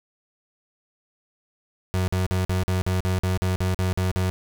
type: tone bursts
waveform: 35% pulse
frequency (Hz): 92.5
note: F#2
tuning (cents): 0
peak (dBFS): -19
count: 13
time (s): 1.94-4.3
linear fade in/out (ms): 0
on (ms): 140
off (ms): 45
effects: none